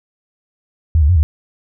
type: tone with pitch steps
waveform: sine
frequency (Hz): 80.3 / 72 / 89.7 / 76.3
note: E2 / D2 / F2 / D#2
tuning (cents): -45 / -34 / +47 / -33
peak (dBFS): -8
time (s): 0.95-1.23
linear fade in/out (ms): 0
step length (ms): 70
effects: none